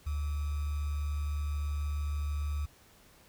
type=tone with sample-and-hold; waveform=sine; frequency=73.42 Hz; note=D2; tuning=in tune; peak=-30 dBFS; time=0.06-2.66 s; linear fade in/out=10 ms; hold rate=1225 Hz; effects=pink hiss -60 dBFS RMS until 3.28 s